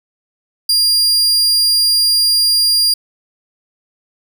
40% pulse tone, 4800 Hz, D8, 37 cents sharp, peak -9 dBFS, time 0.69-2.94 s, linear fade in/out 5 ms, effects none

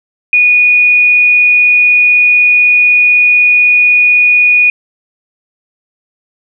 sine tone, 2461 Hz, D#7, 20 cents flat, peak -4 dBFS, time 0.33-4.7 s, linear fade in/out 2 ms, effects none

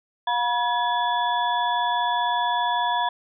sine tone cluster, 713 / 968 / 1694 / 3437 Hz, F5 / B5 / G#6 / A7, +36 / -35 / +34 / -41 cents, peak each -27 / -22 / -31 / -31 dBFS, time 0.27-3.09 s, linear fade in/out 5 ms, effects none

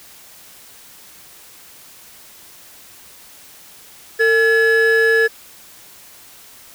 triangle tone pair together, 451.4 / 1704.3 Hz, A4 / G#6, +44 / +44 cents, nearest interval octave + major seventh, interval 2300 cents, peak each -11 dBFS, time 4.19-5.28 s, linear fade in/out 20 ms, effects tanh soft clip ceiling -6 dBFS + white hiss -43 dBFS RMS until 6.74 s

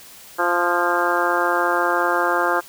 harmonic tone with a mistuned harmonic, 174.61 Hz, F3, in tune, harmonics 2 / 3 / 4 / 5 / 6 / 7 / 8 / 9, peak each -25 / -25 / -25 / -25 / -25 / -25 / -25 / -25 dBFS, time 0.38-2.61 s, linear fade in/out 20 ms, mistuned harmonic 9, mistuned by +31 cents, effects white hiss -43 dBFS RMS until 2.68 s

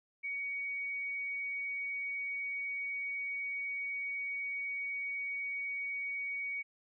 sine tone, 2246 Hz, C#7, 22 cents sharp, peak -35 dBFS, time 0.23-6.63 s, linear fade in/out 20 ms, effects none

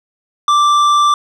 sine tone with tanh clipping, 1174.7 Hz, D6, in tune, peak -10 dBFS, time 0.48-1.14 s, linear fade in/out 2 ms, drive 11 dB, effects none

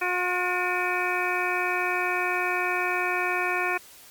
harmonic tone with a mistuned harmonic, 360 Hz, F#4, 47 cents flat, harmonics 1 / 2 / 3 / 4 / 5 / 6 / 7, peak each -31 / -31 / -31 / -31 / -31 / -31 / -31 dBFS, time 0.01-3.78 s, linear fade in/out 10 ms, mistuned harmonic 6, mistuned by +100 cents, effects white hiss -49 dBFS RMS until 4.1 s + MP3 96 kbps

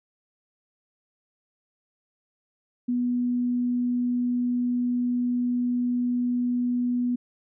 sine tone, 245 Hz, B3, 14 cents flat, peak -22 dBFS, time 2.88-7.16 s, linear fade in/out 10 ms, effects none

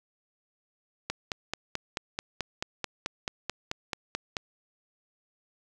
click train, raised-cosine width 0.2 ms, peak -13 dBFS, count 16, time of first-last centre 1.1-4.368 s, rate 4.59 Hz, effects none

